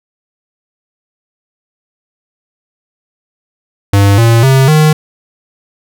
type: tone with pitch steps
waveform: square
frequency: 100 / 115.54 / 133.48 / 154.22 Hz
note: G2 / A#2 / C3 / D#3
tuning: +35 / -15 / +35 / -15 cents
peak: -5 dBFS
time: 3.93-4.93 s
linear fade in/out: 5 ms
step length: 250 ms
effects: none